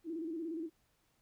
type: tone with vibrato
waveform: sine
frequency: 326.5 Hz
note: E4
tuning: 17 cents flat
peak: -37 dBFS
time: 0.04-0.7 s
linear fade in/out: 50 ms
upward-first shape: square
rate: 17 Hz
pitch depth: 70 cents each way
effects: pink hiss -75 dBFS RMS until 1.21 s